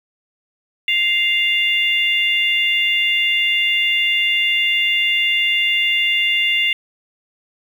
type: harmonic tone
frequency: 698.5 Hz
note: F5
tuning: in tune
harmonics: 3 / 4 / 5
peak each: -18 / -17 / -24 dBFS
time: 0.88-6.73 s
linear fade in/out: 2 ms
effects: 7-bit